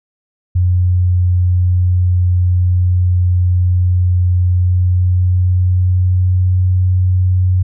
sine tone with pitch glide, 89.9 to 91.79 Hz, F#2 to F#2, -49 to -13 cents, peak -9 dBFS, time 0.55-7.63 s, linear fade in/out 10 ms, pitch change +36 cents, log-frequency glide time 4.3-6.68 s, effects none

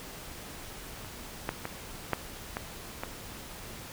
clicks, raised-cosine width 0.5 ms, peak -29 / -14 / -18 / -11 / -17 / -18 dBFS, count 6, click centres 1.047 / 1.491 / 1.654 / 2.133 / 2.569 / 3.035 s, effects pink hiss -44 dBFS RMS until 3.92 s

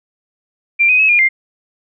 sine tone with pitch steps, 2371 / 2504 / 2572 / 2418 / 2102 Hz, D7 / D#7 / E7 / D7 / C7, +16 / +10 / -43 / +50 / +7 cents, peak -8 dBFS, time 0.79-1.29 s, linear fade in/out 20 ms, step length 100 ms, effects none

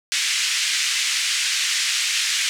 pink band-pass noise, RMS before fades -22 dBFS, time 0.12-2.49 s, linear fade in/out 0 ms, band 2000 to 8000 Hz, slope 24 dB/octave, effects none

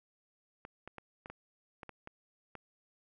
clicks, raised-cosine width 0.5 ms, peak -30 dBFS, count 9, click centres 0.651 / 0.876 / 0.983 / 1.259 / 1.3 / 1.832 / 1.893 / 2.074 / 2.553 s, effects none

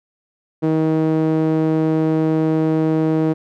sawtooth tone with band-pass filter, 158.3 Hz, D#3, 30 cents sharp, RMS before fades -17 dBFS, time 0.62-3.34 s, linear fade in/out 20 ms, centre 360 Hz, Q 1.7, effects none

